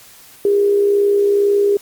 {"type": "tone with amplitude modulation", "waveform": "sine", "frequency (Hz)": 404.9, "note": "G#4", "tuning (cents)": -44, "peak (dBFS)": -9, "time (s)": [0.45, 1.77], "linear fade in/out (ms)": 2, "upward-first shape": "sine", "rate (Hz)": 62.1, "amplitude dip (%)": 40, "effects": ["white hiss -43 dBFS RMS until 1.81 s", "Opus 48 kbps"]}